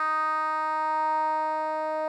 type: tone with band-pass filter sweep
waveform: 10% pulse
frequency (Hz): 311.3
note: D#4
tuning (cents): +1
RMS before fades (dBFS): -27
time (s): 0-2.08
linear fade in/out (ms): 2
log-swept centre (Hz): 1300 to 710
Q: 4.9
effects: none